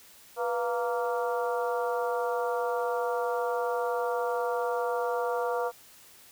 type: harmonic tone with a mistuned harmonic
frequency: 232.4 Hz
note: A#3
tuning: 5 cents flat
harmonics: 2 / 3 / 4 / 5 / 6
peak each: -29 / -33 / -35 / -37 / -39 dBFS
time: 0.36-5.72 s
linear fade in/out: 50 ms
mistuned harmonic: 2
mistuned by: +89 cents
effects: white hiss -54 dBFS RMS until 6.31 s